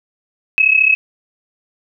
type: tone pair together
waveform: sine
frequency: 2554 / 2588 Hz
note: D#7 / E7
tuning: +45 / -32 cents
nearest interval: unison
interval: 23 cents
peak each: -12 dBFS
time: 0.58-0.95 s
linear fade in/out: 0 ms
effects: none